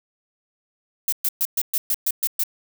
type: noise bursts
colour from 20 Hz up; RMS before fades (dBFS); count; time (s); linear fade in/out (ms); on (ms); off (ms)
violet; -21; 9; 1.08-2.436; 2; 44; 120
effects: none